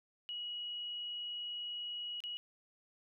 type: tone with dropouts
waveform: sine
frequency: 2910 Hz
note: F#7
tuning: 29 cents flat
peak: -39 dBFS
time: 0.29-2.37 s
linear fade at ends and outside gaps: 0 ms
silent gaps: 2.204-2.238 s
effects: none